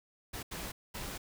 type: noise bursts at uneven times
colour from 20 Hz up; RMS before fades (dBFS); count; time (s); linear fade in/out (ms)
pink; -41; 3; 0.33-0.43 / 0.51-0.72 / 0.94-1.18; 10
effects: none